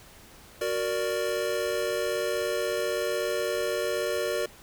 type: chord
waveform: square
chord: Gb augmented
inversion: none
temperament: equal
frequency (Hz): 370 / 466.2 / 587.3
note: Gb4 / Bb4 / D5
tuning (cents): 0 / 0 / 0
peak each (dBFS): -33 / -31 / -31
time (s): 0.61-4.46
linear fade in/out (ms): 5
effects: pink hiss -51 dBFS RMS until 4.62 s